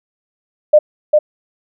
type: tone with echo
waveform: sine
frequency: 604 Hz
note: D5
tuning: 48 cents sharp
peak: -3 dBFS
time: 0.73-0.79 s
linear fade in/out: 10 ms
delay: 400 ms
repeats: 1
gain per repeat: -3 dB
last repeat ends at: 1.19 s
effects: none